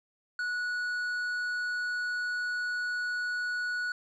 triangle tone with tanh clipping, 1467 Hz, F#6, 15 cents flat, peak -31 dBFS, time 0.39-3.92 s, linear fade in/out 2 ms, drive 11 dB, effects none

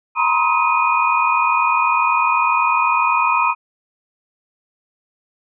sine tone cluster, 938 / 978 / 1058 / 1266 / 2472 Hz, A#5 / B5 / C6 / D#6 / D#7, +11 / -17 / +19 / +30 / -12 cents, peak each -20 dBFS, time 0.15-3.55 s, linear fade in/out 50 ms, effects none

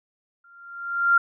sine tone with exponential growth, 1389 Hz, F6, 10 cents flat, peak -12 dBFS, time 0.44-1.18 s, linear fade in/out 5 ms, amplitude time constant 160 ms, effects none

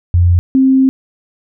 sine tone pair in turn, 87.6 / 264.5 Hz, F2 / C4, +6 / +19 cents, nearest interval octave + perfect fifth, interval 1913 cents, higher second, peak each -6 dBFS, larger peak neither, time 0.14-0.39 / 0.55-0.89 s, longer second, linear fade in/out 0 ms, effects none

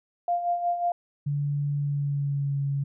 sine tone with tremolo, 698.5 Hz, F5, in tune, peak -21 dBFS, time 0.28-0.92 s, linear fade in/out 2 ms, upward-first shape sine, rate 5.5 Hz, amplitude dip 60%
sine tone with pitch glide, 144 to 139.98 Hz, D3 to C#3, -34 to +17 cents, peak -24 dBFS, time 1.26-2.84 s, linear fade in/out 10 ms, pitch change -49 cents, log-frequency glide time 1.77-2.59 s
effects none

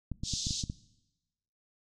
clicks, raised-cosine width 5 ms, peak -22 dBFS, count 7, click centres 0.117 / 0.235 / 0.337 / 0.469 / 0.508 / 0.638 / 0.699 s
white band-pass noise, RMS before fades -36 dBFS, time 0.23-0.65 s, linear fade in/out 50 ms, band 3500 to 6900 Hz, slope 48 dB/octave
effects noise-tail reverb RT60 1.0 s tail -20 dB re dry

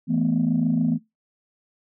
sine chord, E suspended fourth, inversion none, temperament equal, 164.81 / 220 / 246.9 Hz, E3 / A3 / B3, 0 / 0 / 0 cents, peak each -23 / -23 / -21 dBFS, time 0.07-0.99 s, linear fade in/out 50 ms, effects noise-tail reverb RT60 0.2 s tail -22 dB re dry + tanh soft clip ceiling -12 dBFS

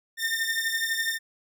sawtooth beating tone pair, 1806 / 1818 Hz, A6 / A#6, +45 / -44 cents, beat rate 12 Hz, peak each -25 dBFS, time 0.17-1.19 s, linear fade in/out 50 ms, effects none

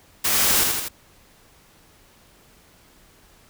white noise with echo, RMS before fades -21 dBFS, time 0.24-0.64 s, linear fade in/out 10 ms, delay 82 ms, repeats 3, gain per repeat -3 dB, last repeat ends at 0.886 s, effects pink hiss -54 dBFS RMS until 3.49 s

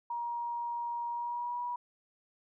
sine tone with pitch glide, 947 to 969.1 Hz, A#5 to B5, +27 to -33 cents, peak -33 dBFS, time 0.1-1.76 s, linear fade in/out 5 ms, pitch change +40 cents, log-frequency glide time 1.11-1.61 s, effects none

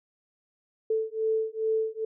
sine beating tone pair, 440 / 442.4 Hz, A4 / A4, 0 / +9 cents, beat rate 2.4 Hz, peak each -28 dBFS, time 0.9-2.05 s, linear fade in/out 5 ms, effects none

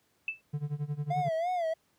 sine tone with exponential decay, 2637 Hz, E7, in tune, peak -26 dBFS, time 0.28-0.41 s, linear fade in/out 2 ms, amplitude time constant 27 ms
triangle tone with tremolo, 146.83 Hz, D3, in tune, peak -26 dBFS, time 0.53-1.29 s, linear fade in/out 10 ms, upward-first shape sine, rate 11 Hz, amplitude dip 90%
triangle tone with vibrato, 686 Hz, F5, 31 cents flat, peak -26 dBFS, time 1.1-1.74 s, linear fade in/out 10 ms, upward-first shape sine, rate 3 Hz, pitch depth 120 cents each way
effects pink hiss -71 dBFS RMS until 1.98 s + high-pass 80 Hz 12 dB/octave

